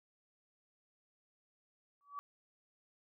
sine tone with exponential growth, 1143 Hz, D6, 47 cents flat, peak -37 dBFS, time 2.01-2.19 s, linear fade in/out 0 ms, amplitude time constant 39 ms, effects none

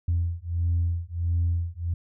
sine beating tone pair, 84.7 / 86.2 Hz, E2 / F2, +48 / -22 cents, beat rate 1.5 Hz, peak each -25 dBFS, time 0.08-1.94 s, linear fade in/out 5 ms, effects tanh soft clip ceiling -17 dBFS

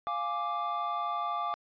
triangle chord, D diminished, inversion first, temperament equal, 698.5 / 830.6 / 1174.7 Hz, F5 / Ab5 / D6, 0 / 0 / 0 cents, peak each -34 / -36 / -30 dBFS, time 0.07-1.54 s, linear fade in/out 0 ms, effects resampled to 11025 Hz

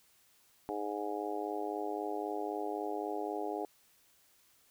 harmonic tone, 103.83 Hz, G#2, in tune, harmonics 3 / 4 / 5 / 6 / 7 / 8, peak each -41 / -39 / -45 / -45 / -41 / -42 dBFS, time 0.69-3.65 s, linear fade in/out 0 ms, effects white hiss -67 dBFS RMS until 4.7 s

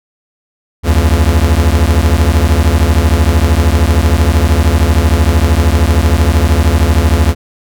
45% pulse beating tone pair, 71.5 / 84.5 Hz, D2 / E2, -46 / +43 cents, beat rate 13 Hz, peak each -10 dBFS, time 0.83-7.35 s, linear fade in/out 50 ms, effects none

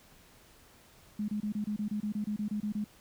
sine tone bursts, 209.6 Hz, G#3, 16 cents sharp, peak -30 dBFS, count 14, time 1.19-2.843 s, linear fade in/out 5 ms, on 93 ms, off 27 ms, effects pink hiss -59 dBFS RMS until 3 s

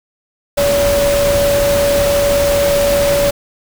sine tone in noise, 569 Hz, C#5, 45 cents sharp, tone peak -11 dBFS, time 0.57-3.31 s, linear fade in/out 10 ms, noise pink, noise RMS -19 dBFS, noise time 0.57-3.31 s, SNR +5 dB, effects none

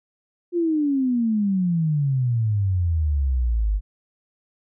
sine exponential sweep, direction down, 355.7 to 48.48 Hz, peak -18 dBFS, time 0.52-3.81 s, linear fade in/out 50 ms, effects none

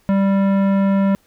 sine tone with tanh clipping, 196 Hz, G3, in tune, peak -15 dBFS, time 0.09-1.15 s, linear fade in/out 0 ms, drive 16 dB, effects pink hiss -58 dBFS RMS until 1.26 s

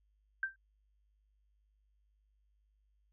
sine tone with exponential decay, 1568 Hz, G6, in tune, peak -28 dBFS, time 0.43-0.56 s, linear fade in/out 2 ms, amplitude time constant 28 ms, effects added 51 Hz sine -70 dBFS peak until 3.12 s

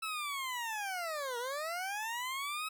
20% pulse linear two-way sweep, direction down then up, 1318.5 to 466.2 to 1288 Hz, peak -31 dBFS, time 0.02-2.69 s, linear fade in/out 10 ms, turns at 1.38 s, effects none

